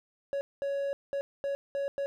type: tone bursts at uneven times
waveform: triangle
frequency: 558 Hz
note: C#5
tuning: 11 cents sharp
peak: -27 dBFS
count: 6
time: 0.33-0.41 / 0.62-0.93 / 1.13-1.21 / 1.44-1.55 / 1.75-1.88 / 1.98-2.06 s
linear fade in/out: 0 ms
effects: none